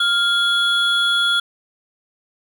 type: tone pair together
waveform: triangle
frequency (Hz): 1400 / 3370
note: F6 / G#7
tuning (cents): +4 / +25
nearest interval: octave + minor third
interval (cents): 1521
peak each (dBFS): -16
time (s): 0-1.4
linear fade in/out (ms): 5
effects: none